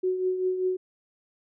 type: tone with tremolo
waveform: sine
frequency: 370 Hz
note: F#4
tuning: in tune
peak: -21 dBFS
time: 0.03-0.77 s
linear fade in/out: 10 ms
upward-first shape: triangle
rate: 5.1 Hz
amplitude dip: 60%
effects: none